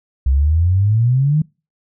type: exponential sweep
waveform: sine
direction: up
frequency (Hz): 63.8 to 159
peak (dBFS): -11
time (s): 0.26-1.42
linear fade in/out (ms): 5
effects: noise-tail reverb RT60 0.3 s tail -25 dB re dry